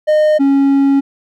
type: tone pair in turn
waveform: triangle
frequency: 612 / 276.1 Hz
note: D#5 / C#4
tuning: -29 / -7 cents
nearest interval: octave + major second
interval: 1378 cents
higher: first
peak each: -6 dBFS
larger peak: neither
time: 0.07-0.39 / 0.39-1.01 s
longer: second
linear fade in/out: 20 ms
effects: none